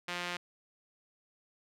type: tone with band-pass filter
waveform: sawtooth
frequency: 176.3 Hz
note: F3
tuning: 17 cents sharp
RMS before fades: -38 dBFS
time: 0.08-0.37 s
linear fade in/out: 5 ms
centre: 2500 Hz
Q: 0.95
effects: none